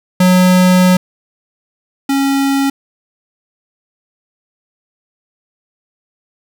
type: tone pair in turn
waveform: square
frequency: 182.8 / 274.9 Hz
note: F#3 / C#4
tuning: -21 / -14 cents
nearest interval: perfect fifth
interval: 707 cents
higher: second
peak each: -7 / -12 dBFS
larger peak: first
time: 0.2-0.97 / 2.09-2.7 s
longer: first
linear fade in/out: 5 ms
effects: 7-bit